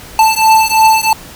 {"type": "beating tone pair", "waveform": "square", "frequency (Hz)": [880, 883], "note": ["A5", "A5"], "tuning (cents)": [0, 6], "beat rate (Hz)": 3, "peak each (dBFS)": -10, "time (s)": [0.19, 1.13], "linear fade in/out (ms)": 2, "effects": ["pink hiss -33 dBFS RMS until 1.35 s"]}